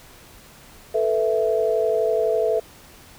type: chord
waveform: sine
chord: A suspended second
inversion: none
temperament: equal with one note detuned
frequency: 440 / 491.9 / 659.3 Hz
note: A4 / B4 / E5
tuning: 0 / -7 / 0 cents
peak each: -21 / -24 / -22 dBFS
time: 0.94-2.6 s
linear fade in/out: 10 ms
effects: pink hiss -47 dBFS RMS until 3.18 s